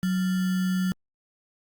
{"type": "tone with sample-and-hold", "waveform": "sine", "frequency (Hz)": 185, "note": "F#3", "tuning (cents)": 0, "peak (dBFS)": -22, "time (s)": [0.03, 0.92], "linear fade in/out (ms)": 0, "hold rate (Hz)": 1575, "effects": ["Opus 48 kbps"]}